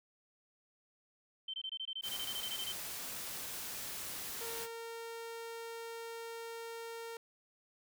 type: tone bursts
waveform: sine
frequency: 3103 Hz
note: G7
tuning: 18 cents flat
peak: -38 dBFS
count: 16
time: 1.48-2.722 s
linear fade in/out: 5 ms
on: 57 ms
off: 22 ms
type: noise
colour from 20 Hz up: white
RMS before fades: -43 dBFS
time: 2.02-4.68 s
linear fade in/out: 50 ms
type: tone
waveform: sawtooth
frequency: 460 Hz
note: A#4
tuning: 23 cents flat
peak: -39 dBFS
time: 4.41-7.17 s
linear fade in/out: 2 ms
effects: none